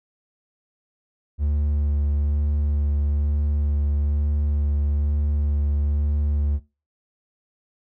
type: tone with vibrato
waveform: triangle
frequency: 73 Hz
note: D2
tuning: 10 cents flat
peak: -17 dBFS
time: 1.38-6.6 s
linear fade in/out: 50 ms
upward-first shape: sine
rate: 1.1 Hz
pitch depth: 12 cents each way
effects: noise-tail reverb RT60 0.3 s tail -19 dB re dry